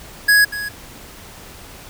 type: tone with echo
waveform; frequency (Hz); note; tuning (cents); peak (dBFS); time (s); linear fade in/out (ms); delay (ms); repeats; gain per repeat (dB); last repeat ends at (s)
square; 1667; G#6; +6; -10; 0.28-0.45; 10; 240; 1; -14; 0.69
effects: pink hiss -39 dBFS RMS until 1.89 s